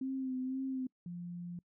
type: tone with vibrato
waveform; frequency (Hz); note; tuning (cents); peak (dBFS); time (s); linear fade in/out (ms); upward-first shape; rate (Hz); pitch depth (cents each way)
sine; 261.2; C4; -3; -34; 0.01-0.87; 5; sine; 2; 34
type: tone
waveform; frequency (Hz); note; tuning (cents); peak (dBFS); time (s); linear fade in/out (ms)
sine; 174.61; F3; 0; -40; 1.06-1.59; 2
effects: noise-tail reverb RT60 0.1 s tail -26 dB re dry